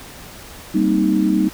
sine chord, C minor seventh, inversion second, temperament equal, 196 / 233.1 / 261.6 / 311.1 Hz, G3 / Bb3 / C4 / Eb4, 0 / 0 / 0 / 0 cents, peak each -18 / -21 / -23 / -17 dBFS, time 0.74-1.49 s, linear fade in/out 10 ms, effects pink hiss -38 dBFS RMS until 1.53 s

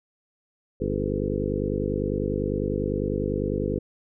harmonic tone with a mistuned harmonic, 50 Hz, G1, 35 cents sharp, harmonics 1 / 2 / 3 / 4 / 5 / 6 / 7 / 8 / 9 / 10, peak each -33 / -33 / -33 / -33 / -33 / -33 / -33 / -33 / -33 / -33 dBFS, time 0.8-3.79 s, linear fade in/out 10 ms, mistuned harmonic 8, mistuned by +52 cents, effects none

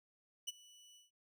25% pulse tone with ADSR envelope, 2960 Hz, F#7, in tune, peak -33 dBFS, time 0.47-1.11 s, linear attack 15 ms, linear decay 25 ms, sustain -23 dB, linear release 150 ms, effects none

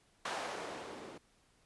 violet noise with low-pass filter sweep, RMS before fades -43 dBFS, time 0.25-1.18 s, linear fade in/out 5 ms, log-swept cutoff 850 to 310 Hz, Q 1.1, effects pink hiss -70 dBFS RMS until 1.65 s + resampled to 24000 Hz

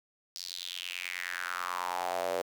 square tone with high-pass filter sweep, 44.65 Hz, F1, 39 cents sharp, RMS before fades -36 dBFS, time 0.35-2.42 s, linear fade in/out 10 ms, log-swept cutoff 5000 to 510 Hz, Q 4.5, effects 9-bit

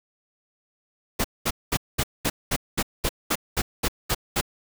pink noise bursts, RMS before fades -23 dBFS, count 13, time 1.19-4.412 s, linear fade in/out 10 ms, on 54 ms, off 210 ms, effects none

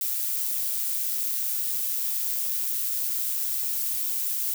violet noise with amplitude modulation, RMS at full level -26 dBFS, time 0.01-4.54 s, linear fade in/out 2 ms, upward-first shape sine, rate 128 Hz, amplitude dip 35%, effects none

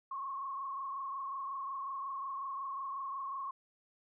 sine tone with frequency modulation, 1089 Hz, C#6, 31 cents flat, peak -37 dBFS, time 0.11-3.51 s, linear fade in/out 5 ms, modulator 25.5 Hz, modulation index 1.5, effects none

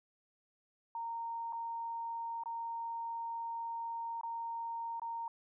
sine tone with dropouts, 924 Hz, A#5, 16 cents flat, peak -37 dBFS, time 0.95-5.28 s, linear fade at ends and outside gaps 2 ms, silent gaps 1.525-1.53 / 2.436-2.458 / 4.212-4.233 / 4.997-5.018 s, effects none

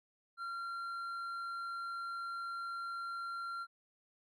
sine tone with hard clipping, 1376 Hz, F6, 26 cents flat, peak -40 dBFS, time 0.37-3.67 s, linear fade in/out 50 ms, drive 4 dB, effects none

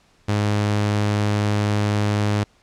sawtooth tone, 104 Hz, G#2, 3 cents sharp, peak -14 dBFS, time 0.28-2.44 s, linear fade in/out 10 ms, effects pink hiss -58 dBFS RMS until 2.62 s + low-pass 7000 Hz 12 dB/octave

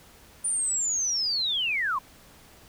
sine linear sweep, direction down, 9390 to 980 Hz, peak -24 dBFS, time 0.44-1.99 s, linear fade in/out 10 ms, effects pink hiss -53 dBFS RMS until 2.68 s

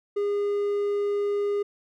triangle tone, 407.9 Hz, G#4, 31 cents flat, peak -21 dBFS, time 0.16-1.63 s, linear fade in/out 10 ms, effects none

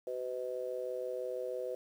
harmonic tone, 126.1 Hz, B2, 36 cents sharp, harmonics 3 / 4 / 5, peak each -42 / -37 / -43 dBFS, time 0.07-1.75 s, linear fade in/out 2 ms, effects 10-bit

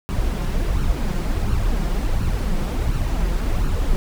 brown noise with flanger, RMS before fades -20 dBFS, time 0.09-3.96 s, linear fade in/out 0 ms, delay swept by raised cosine 0.7 to 5.8 ms, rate 1.4 Hz, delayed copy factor +0.55, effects none

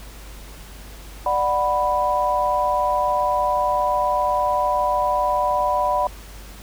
sine chord, B minor, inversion first, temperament just, 592.7 / 740.8 / 987.8 Hz, D5 / F#5 / B5, +16 / +2 / 0 cents, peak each -23 / -23 / -20 dBFS, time 1.26-6.07 s, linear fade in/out 2 ms, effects added 50 Hz sine -38 dBFS peak until 6.62 s + pink hiss -43 dBFS RMS until 6.62 s

